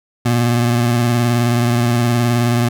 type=tone with vibrato; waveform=25% pulse; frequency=119.6 Hz; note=A#2; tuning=45 cents sharp; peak=-9 dBFS; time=0.25-2.69 s; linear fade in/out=10 ms; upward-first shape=sine; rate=19 Hz; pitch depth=38 cents each way; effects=none